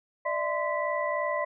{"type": "tone cluster", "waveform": "sine", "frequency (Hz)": [595, 658, 1031, 1970], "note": ["D5", "E5", "C6", "B6"], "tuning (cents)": [22, -3, -26, -5], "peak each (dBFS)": [-30, -34, -31, -34], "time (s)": [0.25, 1.45], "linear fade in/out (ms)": 10, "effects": []}